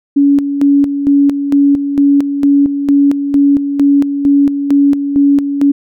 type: tone with tremolo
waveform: sine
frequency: 282.2 Hz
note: C#4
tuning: 31 cents sharp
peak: -5 dBFS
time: 0.16-5.72 s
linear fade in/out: 10 ms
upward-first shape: square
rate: 2.2 Hz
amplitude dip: 60%
effects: none